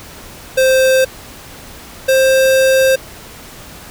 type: tone pair in turn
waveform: square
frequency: 523.3 / 528.2 Hz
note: C5 / C5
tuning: 0 / +16 cents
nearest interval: unison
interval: 16 cents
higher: second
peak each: -9 dBFS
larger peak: neither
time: 0.57-1.05 / 2.08-2.96 s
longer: second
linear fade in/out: 10 ms
effects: pink hiss -35 dBFS RMS until 3.9 s